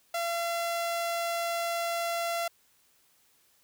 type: tone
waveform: sawtooth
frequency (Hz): 681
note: F5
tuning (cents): -44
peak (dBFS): -25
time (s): 0.14-2.48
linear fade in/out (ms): 5
effects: white hiss -66 dBFS RMS until 3.63 s